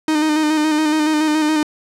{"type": "tone with vibrato", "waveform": "45% pulse", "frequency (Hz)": 307.5, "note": "D#4", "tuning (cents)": -20, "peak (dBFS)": -14, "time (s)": [0.08, 1.63], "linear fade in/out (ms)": 2, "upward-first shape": "square", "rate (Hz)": 7.1, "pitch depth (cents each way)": 29, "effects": ["low-pass 9000 Hz 12 dB/octave"]}